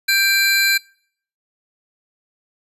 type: tone cluster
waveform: square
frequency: 1582 / 2349 / 4091 Hz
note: G6 / D7 / C8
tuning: +15 / 0 / -40 cents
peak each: -19 dBFS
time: 0.08-0.78 s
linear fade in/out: 10 ms
effects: noise-tail reverb RT60 0.6 s tail -25 dB re dry + resampled to 32000 Hz